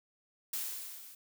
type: noise with level ramp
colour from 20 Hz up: blue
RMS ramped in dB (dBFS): -35 to -53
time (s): 0.53-1.15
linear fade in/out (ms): 5
effects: none